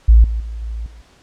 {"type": "tone with level steps", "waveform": "sine", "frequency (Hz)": 56, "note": "A1", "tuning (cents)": 31, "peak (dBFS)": [-4, -17, -24, -22, -36], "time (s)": [0.08, 1.02], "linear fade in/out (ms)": 10, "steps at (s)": [0.24, 0.4, 0.62, 0.86], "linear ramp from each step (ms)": 2, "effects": ["pink hiss -51 dBFS RMS until 1.22 s", "low-pass 7000 Hz 12 dB/octave"]}